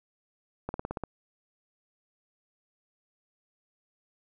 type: slowing click train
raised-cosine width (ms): 1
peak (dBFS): -19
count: 7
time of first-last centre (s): 0.69-1.037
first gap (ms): 51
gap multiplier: 1.05
effects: none